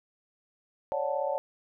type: chord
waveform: sine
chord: D major seventh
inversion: third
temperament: just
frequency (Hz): 550.6 / 587.3 / 734.2 / 881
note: C#5 / D5 / F#5 / A5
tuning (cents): -12 / 0 / -14 / +2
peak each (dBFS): -31 / -32 / -36 / -34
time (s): 0.92-1.38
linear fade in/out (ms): 0
effects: none